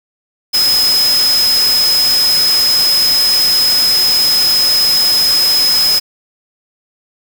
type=tone in noise; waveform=sine; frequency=5090 Hz; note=D#8; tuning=39 cents sharp; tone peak=-9 dBFS; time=0.53-6 s; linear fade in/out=20 ms; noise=white; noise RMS=-19 dBFS; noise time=0.53-6 s; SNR=+7 dB; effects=none